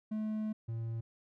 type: tone pair in turn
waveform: triangle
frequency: 215.6 / 114.21 Hz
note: A3 / A#2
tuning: -35 / -35 cents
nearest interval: major seventh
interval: 1100 cents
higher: first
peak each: -31 / -33 dBFS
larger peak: first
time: 0.11-0.53 / 0.68-1.01 s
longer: first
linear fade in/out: 10 ms
effects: none